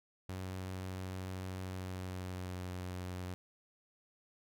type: tone with pitch glide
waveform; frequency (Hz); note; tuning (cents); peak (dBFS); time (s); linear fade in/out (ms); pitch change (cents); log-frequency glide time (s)
sawtooth; 93.3 to 90.96; F#2 to F#2; +15 to -29; -36; 0.29-3.34; 0; -44; 1.62-2.68
effects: none